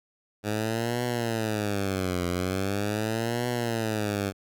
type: tone with vibrato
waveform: 10% pulse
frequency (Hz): 103.83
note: G#2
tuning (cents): 0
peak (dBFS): -18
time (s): 0.43-4.33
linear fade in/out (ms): 50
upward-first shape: triangle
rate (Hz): 0.41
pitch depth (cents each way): 300
effects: none